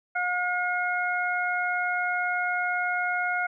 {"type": "harmonic tone", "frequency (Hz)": 718, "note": "F5", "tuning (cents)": 48, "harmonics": [1, 2, 3], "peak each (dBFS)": [-29, -27, -31], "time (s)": [0.15, 3.47], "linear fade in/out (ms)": 10, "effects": []}